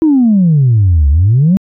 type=exponential two-way sweep; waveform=sine; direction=down then up; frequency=329.6 to 68 to 202.2 Hz; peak=-4 dBFS; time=0.02-1.57 s; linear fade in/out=0 ms; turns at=1.09 s; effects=tanh soft clip ceiling -2 dBFS